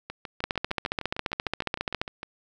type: two click trains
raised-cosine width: 0.3 ms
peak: -19 / -10 dBFS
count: 15 / 24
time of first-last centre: 0.1-2.231 / 0.44-2.015 s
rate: 6.57 / 14.6 Hz
effects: none